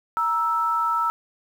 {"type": "tone pair together", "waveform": "sine", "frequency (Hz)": [938.9, 1318.5], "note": ["A#5", "E6"], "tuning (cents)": [12, 0], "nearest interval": "tritone", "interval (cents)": 588, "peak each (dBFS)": [-25, -21], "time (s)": [0.17, 1.1], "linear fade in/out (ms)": 0, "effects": ["8-bit"]}